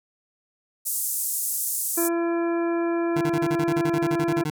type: band-pass noise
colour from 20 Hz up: white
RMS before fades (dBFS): -27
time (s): 0.85-2.09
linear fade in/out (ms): 20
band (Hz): 7500 to 14000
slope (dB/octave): 24
type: harmonic tone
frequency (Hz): 338.5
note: E4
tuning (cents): +46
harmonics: 1 / 2 / 3 / 4 / 5 / 7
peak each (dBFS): -22 / -31 / -35 / -38 / -38 / -43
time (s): 1.97-4.44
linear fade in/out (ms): 10
type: tone bursts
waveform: 25% pulse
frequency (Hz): 152.3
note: D#3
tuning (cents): -37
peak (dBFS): -21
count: 16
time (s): 3.16-4.501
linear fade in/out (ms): 5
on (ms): 51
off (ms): 35
effects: none